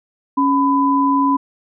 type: tone pair together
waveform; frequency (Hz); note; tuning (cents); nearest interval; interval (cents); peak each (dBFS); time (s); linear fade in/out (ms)
sine; 277.2 / 1001; C#4 / B5; 0 / +23; octave + minor seventh; 2223; -15; 0.37-1.37; 10
effects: none